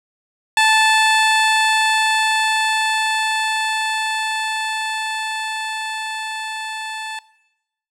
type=tone with level ramp; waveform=15% pulse; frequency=876 Hz; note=A5; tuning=8 cents flat; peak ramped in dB=-5 to -20 dBFS; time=0.57-7.19 s; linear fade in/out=2 ms; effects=noise-tail reverb RT60 0.9 s tail -19 dB re dry + low-pass 9000 Hz 12 dB/octave